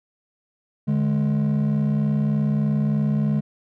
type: tone pair together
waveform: triangle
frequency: 147.52 / 210.8 Hz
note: D3 / G#3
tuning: +8 / +26 cents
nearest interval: tritone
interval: 618 cents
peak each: -18 dBFS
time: 0.87-3.41 s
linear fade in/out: 20 ms
effects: tanh soft clip ceiling -13 dBFS